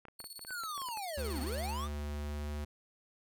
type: clicks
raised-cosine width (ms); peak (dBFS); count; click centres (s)
0.5; -34; 12; 0.053 / 0.084 / 0.203 / 0.242 / 0.393 / 0.449 / 0.507 / 0.636 / 0.778 / 0.818 / 0.887 / 0.973
type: tone with tremolo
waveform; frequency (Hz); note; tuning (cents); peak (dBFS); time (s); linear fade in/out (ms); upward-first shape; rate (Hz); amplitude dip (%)
20% pulse; 4409; C#8; -10; -38; 0.19-1.71; 5; square; 18; 70
type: linear two-way sweep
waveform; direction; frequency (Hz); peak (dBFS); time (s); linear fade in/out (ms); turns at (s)
square; down then up; 1568 to 233.1 to 1257; -39; 0.47-1.89; 50; 1.41
type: tone with pitch glide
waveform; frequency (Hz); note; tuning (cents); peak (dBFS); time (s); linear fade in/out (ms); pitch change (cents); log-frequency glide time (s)
square; 73.42 to 73.97; D2 to D2; 0 to +13; -37; 1.17-2.65; 10; +13; 2.21-2.5
effects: none